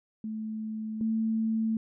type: tone pair in turn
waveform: sine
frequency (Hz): 218.1 / 222.2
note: A3 / A3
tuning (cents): -15 / +17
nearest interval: unison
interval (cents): 32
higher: second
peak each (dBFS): -32 / -25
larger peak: second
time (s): 0.24-1.01 / 1.01-1.77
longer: first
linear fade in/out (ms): 2
effects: none